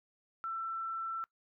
sine tone, 1338 Hz, E6, 25 cents sharp, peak -35 dBFS, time 0.44-1.24 s, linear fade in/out 0 ms, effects noise-tail reverb RT60 0.1 s tail -22 dB re dry

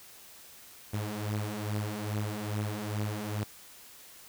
sawtooth beating tone pair, 103.83 / 106.23 Hz, G#2 / G#2, 0 / +40 cents, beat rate 2.4 Hz, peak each -32 / -30 dBFS, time 0.93-3.44 s, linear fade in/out 10 ms, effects white hiss -52 dBFS RMS until 4.28 s

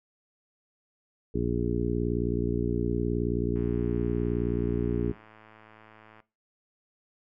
harmonic tone, 59.1 Hz, A#1, 24 cents sharp, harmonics 1 / 2 / 3 / 4 / 5 / 6 / 7, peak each -33 / -33 / -33 / -33 / -33 / -33 / -33 dBFS, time 1.34-5.12 s, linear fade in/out 10 ms
click train, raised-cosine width 0.5 ms, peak -37 dBFS, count 289, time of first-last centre 3.56-6.202 s, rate 109 Hz
effects noise-tail reverb RT60 0.3 s tail -18 dB re dry

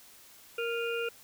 harmonic tone with a mistuned harmonic, 466.2 Hz, A#4, in tune, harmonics 1 / 3 / 5 / 6, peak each -32 / -37 / -39 / -40 dBFS, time 0.58-1.09 s, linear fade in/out 5 ms, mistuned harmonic 5, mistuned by +94 cents, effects white hiss -55 dBFS RMS until 1.23 s

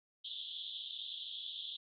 white band-pass noise, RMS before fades -45 dBFS, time 0.24-1.77 s, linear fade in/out 10 ms, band 3200 to 3700 Hz, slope 96 dB/octave, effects none

